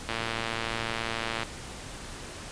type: click train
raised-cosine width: 0.3 ms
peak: -14 dBFS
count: 154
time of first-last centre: 0.09-1.432 s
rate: 114 Hz
effects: pink hiss -41 dBFS RMS until 2.51 s + resampled to 22050 Hz